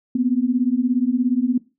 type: beating tone pair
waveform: sine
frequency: 239.8 / 256.8 Hz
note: A#3 / C4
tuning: +49 / -32 cents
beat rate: 17 Hz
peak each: -20 / -19 dBFS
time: 0.15-1.58 s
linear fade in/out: 5 ms
effects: noise-tail reverb RT60 0.3 s tail -19 dB re dry